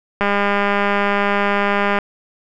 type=click train; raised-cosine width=0.5 ms; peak=-3 dBFS; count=360; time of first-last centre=0.21-1.987 s; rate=202 Hz; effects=none